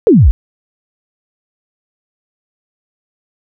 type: exponential sweep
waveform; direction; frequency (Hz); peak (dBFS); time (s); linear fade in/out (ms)
sine; down; 503 to 46.31; -3; 0.07-0.31; 0
effects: none